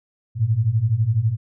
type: beating tone pair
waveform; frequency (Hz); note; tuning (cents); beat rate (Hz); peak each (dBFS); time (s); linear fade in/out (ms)
sine; 104.2 / 116.2; G#2 / A#2; +6 / -5; 12; -21 / -18; 0.35-1.37; 50
effects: none